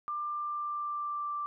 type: tone with pitch glide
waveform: sine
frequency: 1190 to 1175 Hz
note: D6 to D6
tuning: +22 to +1 cents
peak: -32 dBFS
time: 0.08-1.46 s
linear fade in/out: 0 ms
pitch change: -21 cents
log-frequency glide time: 0.27-1.29 s
effects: none